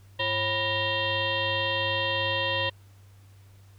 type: tone with frequency modulation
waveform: sine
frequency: 1864.7 Hz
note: A#6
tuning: in tune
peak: -24 dBFS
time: 0.19-2.7 s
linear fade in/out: 10 ms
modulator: 441 Hz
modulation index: 3.9
effects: added 98 Hz sine -50 dBFS peak until 3.78 s + pink hiss -62 dBFS RMS until 3.78 s